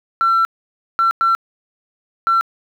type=tone bursts at uneven times; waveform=sine; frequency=1349 Hz; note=E6; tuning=40 cents sharp; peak=-10 dBFS; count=4; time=0.21-0.45 / 0.99-1.11 / 1.21-1.35 / 2.27-2.41 s; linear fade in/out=0 ms; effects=tanh soft clip ceiling -9 dBFS + 8-bit